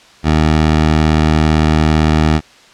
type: tone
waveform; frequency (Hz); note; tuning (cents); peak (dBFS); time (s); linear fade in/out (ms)
15% pulse; 77.78; D#2; 0; -3; 0.23-2.41; 50
effects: white hiss -43 dBFS RMS until 2.73 s + low-pass 5000 Hz 12 dB/octave